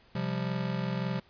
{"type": "chord", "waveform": "square", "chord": "C suspended fourth", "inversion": "none", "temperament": "just", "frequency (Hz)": [130.81, 174.42, 196.22], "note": ["C3", "F3", "G3"], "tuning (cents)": [0, -2, 2], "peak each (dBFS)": [-35, -34, -36], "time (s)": [0.15, 1.2], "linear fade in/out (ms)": 5, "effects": ["pink hiss -61 dBFS RMS until 1.29 s", "resampled to 11025 Hz"]}